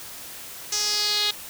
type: tone with band-pass filter sweep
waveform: sawtooth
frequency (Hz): 416.6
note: G#4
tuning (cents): +5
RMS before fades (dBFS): -24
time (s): 0.72-1.31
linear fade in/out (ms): 5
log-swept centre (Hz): 5900 to 3800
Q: 4.7
effects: white hiss -39 dBFS RMS until 1.49 s